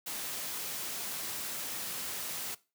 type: noise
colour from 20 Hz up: white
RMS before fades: -38 dBFS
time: 0.06-2.55 s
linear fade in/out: 10 ms
effects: noise-tail reverb RT60 0.3 s tail -20 dB re dry + high-pass 100 Hz 12 dB/octave